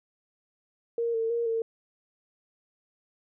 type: tone with pitch steps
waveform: sine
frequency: 466.4 / 452 / 468.5 / 453.6 Hz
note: A#4 / A4 / A#4 / A#4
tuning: +1 / +47 / +9 / -47 cents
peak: -25 dBFS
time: 0.98-1.62 s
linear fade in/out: 2 ms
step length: 160 ms
effects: none